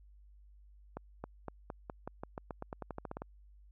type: accelerating click train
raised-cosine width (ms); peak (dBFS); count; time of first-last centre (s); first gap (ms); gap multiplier
1; -26; 18; 0.97-3.22; 270; 0.9
effects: added 50 Hz sine -56 dBFS peak until 3.71 s